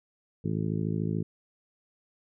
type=harmonic tone; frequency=53.6 Hz; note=A1; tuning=45 cents flat; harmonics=2 / 3 / 4 / 5 / 6 / 7 / 8; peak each=-33 / -30 / -34 / -40 / -38 / -40 / -41 dBFS; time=0.44-1.23 s; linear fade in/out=10 ms; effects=none